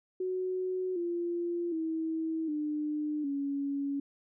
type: tone with pitch steps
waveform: sine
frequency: 370 / 345.2 / 322.1 / 300.5 / 280.4 Hz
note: F#4 / F4 / E4 / D4 / C#4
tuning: 0 / -20 / -40 / +40 / +20 cents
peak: -30 dBFS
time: 0.2-4 s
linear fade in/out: 5 ms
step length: 760 ms
effects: none